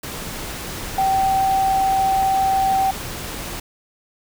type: tone in noise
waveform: sine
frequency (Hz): 772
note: G5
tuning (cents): -27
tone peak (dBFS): -15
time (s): 0.98-2.91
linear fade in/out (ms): 5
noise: pink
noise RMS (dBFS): -30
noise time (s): 0.03-3.6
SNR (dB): +12
effects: none